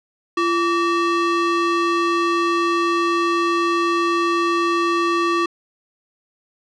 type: ring-modulated tone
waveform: square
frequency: 748 Hz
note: F#5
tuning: 19 cents sharp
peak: -14 dBFS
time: 0.37-5.46 s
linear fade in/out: 5 ms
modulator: 406 Hz
effects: low-pass 4000 Hz 12 dB/octave